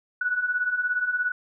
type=beating tone pair; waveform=sine; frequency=1462 / 1479 Hz; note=F#6 / F#6; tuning=-21 / -1 cents; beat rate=17 Hz; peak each=-29 / -24 dBFS; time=0.21-1.32 s; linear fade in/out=5 ms; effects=none